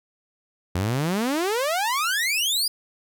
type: exponential sweep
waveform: sawtooth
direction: up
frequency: 84.7 to 5000 Hz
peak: -18 dBFS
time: 0.75-2.68 s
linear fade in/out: 5 ms
effects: none